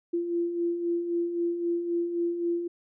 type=beating tone pair; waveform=sine; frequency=340 / 343.8 Hz; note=F4 / F4; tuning=-46 / -27 cents; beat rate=3.8 Hz; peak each=-35 / -26 dBFS; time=0.13-2.68 s; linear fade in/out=10 ms; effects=none